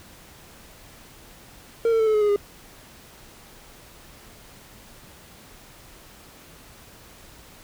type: tone with pitch steps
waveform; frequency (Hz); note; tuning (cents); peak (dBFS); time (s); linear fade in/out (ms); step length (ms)
triangle; 460 / 450.8 / 441.8 / 432.9 / 424.3 / 415.8 / 407.5; A#4 / A4 / A4 / A4 / G#4 / G#4 / G#4; -23 / +42 / +7 / -28 / +37 / +2 / -33; -15; 1.85-2.361; 2; 73
effects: pink hiss -48 dBFS RMS until 7.63 s